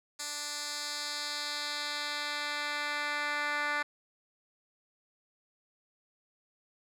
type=tone with band-pass filter sweep; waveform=10% pulse; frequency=293.7 Hz; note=D4; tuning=in tune; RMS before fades=-35 dBFS; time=0.19-3.83 s; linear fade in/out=10 ms; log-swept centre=6700 to 1900 Hz; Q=1.4; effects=none